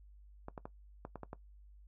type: clicks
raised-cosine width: 1 ms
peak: -29 dBFS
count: 7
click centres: 0.484 / 0.578 / 0.655 / 1.051 / 1.157 / 1.233 / 1.331 s
effects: noise-tail reverb RT60 0.1 s tail -18 dB re dry + added 50 Hz sine -55 dBFS peak until 1.87 s

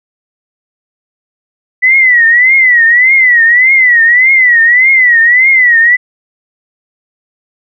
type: tone with vibrato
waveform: sine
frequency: 1975.5 Hz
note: B6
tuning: in tune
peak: -3 dBFS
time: 1.82-5.97 s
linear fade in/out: 20 ms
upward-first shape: triangle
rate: 1.7 Hz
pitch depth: 160 cents each way
effects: none

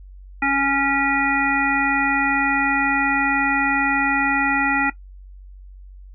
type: harmonic tone with a mistuned harmonic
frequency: 277.2 Hz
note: C#4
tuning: in tune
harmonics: 1 / 3 / 5 / 7 / 9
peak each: -23 / -23 / -23 / -23 / -23 dBFS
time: 0.42-4.9 s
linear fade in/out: 5 ms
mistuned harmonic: 9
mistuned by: -35 cents
effects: noise-tail reverb RT60 0.1 s tail -17 dB re dry + added 47 Hz sine -38 dBFS peak until 6.14 s

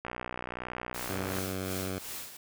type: click train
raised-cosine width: 0.5 ms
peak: -21 dBFS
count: 83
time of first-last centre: 0.05-1.386 s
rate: 61.4 Hz
type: noise with tremolo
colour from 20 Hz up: white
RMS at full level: -39 dBFS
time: 0.94-2.37 s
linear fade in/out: 5 ms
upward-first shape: sine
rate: 2.7 Hz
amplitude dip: 65%
type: tone with pitch glide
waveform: 10% pulse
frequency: 95.1 to 94.01 Hz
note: F#2 to F#2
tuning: +48 to +28 cents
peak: -25 dBFS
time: 1.09-1.99 s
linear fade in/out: 10 ms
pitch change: -20 cents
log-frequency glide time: 1.24-1.7 s
effects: none

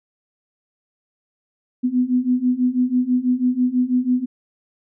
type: beating tone pair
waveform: sine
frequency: 246.9 / 253 Hz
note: B3 / B3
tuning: 0 / +42 cents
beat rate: 6.1 Hz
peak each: -20 / -18 dBFS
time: 1.83-4.26 s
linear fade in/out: 20 ms
effects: none

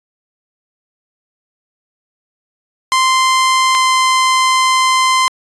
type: tone pair in turn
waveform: sawtooth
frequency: 1042 / 1037.9 Hz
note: C6 / C6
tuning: -7 / -14 cents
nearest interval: unison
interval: 7 cents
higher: first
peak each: -6 dBFS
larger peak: neither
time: 2.92-3.75 / 3.75-5.28 s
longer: second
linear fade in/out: 0 ms
effects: resampled to 22050 Hz

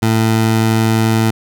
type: tone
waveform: 20% pulse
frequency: 111.6 Hz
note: A2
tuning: 25 cents sharp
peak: -6 dBFS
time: 0.02-1.31 s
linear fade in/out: 10 ms
effects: none

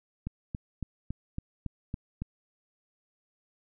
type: click train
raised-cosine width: 5 ms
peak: -21 dBFS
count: 8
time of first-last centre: 0.27-2.22 s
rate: 3.59 Hz
effects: none

